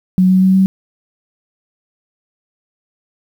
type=tone with pitch steps; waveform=sine; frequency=185 / 186.83 / 188.67 / 190.53 Hz; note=F#3 / F#3 / F#3 / G3; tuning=0 / +17 / +34 / -49 cents; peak=-7 dBFS; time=0.18-0.66 s; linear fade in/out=0 ms; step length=120 ms; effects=7-bit